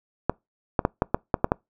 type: clicks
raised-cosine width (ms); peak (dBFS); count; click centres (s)
1; -5; 8; 0.296 / 0.792 / 0.851 / 1.021 / 1.145 / 1.342 / 1.444 / 1.519
effects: noise-tail reverb RT60 0.2 s tail -26 dB re dry